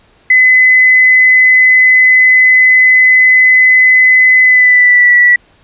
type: tone with pitch glide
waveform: sine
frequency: 2022 to 1950.9 Hz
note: B6 to B6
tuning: +40 to -22 cents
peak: -3 dBFS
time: 0.3-5.36 s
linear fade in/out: 5 ms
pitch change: -62 cents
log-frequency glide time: 4.42-5.15 s
effects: pink hiss -48 dBFS RMS until 5.63 s + resampled to 8000 Hz